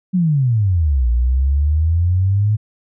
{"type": "exponential two-way sweep", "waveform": "sine", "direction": "down then up", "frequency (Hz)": [190.6, 58, 108.9], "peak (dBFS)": -12, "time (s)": [0.13, 2.57], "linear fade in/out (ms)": 20, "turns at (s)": 1.09, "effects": []}